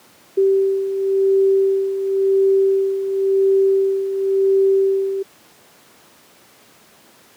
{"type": "beating tone pair", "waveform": "sine", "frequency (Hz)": [387.6, 388.54], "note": ["G4", "G4"], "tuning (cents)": [-20, -15], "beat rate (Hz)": 0.94, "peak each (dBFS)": [-21, -14], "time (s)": [0.37, 5.23], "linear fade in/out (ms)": 10, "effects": ["pink hiss -49 dBFS RMS until 7.36 s", "high-pass 200 Hz 12 dB/octave"]}